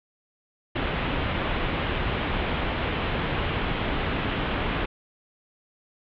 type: low-pass noise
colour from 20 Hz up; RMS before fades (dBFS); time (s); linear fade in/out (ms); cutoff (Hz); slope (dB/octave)
pink; -27; 0.75-4.86; 10; 3400; 48
effects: none